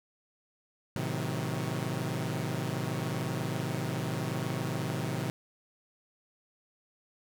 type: chord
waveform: sawtooth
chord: A diminished seventh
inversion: none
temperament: equal with one note detuned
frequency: 110 / 130.81 / 158.47 / 185 Hz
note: A2 / C3 / Eb3 / Gb3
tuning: 0 / 0 / +32 / 0 cents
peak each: -34 / -31 / -32 / -35 dBFS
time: 0.96-5.3 s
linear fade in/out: 0 ms
effects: none